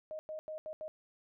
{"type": "tone bursts at uneven times", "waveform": "sine", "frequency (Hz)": 622.3, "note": "D#5", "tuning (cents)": 0, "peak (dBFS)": -39, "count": 5, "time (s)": [[0.11, 0.19], [0.29, 0.39], [0.48, 0.58], [0.66, 0.73], [0.81, 0.88]], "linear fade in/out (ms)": 0, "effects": []}